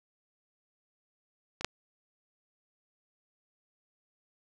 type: clicks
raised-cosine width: 0.2 ms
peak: -21 / -9 dBFS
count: 2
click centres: 1.61 / 1.646 s
effects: none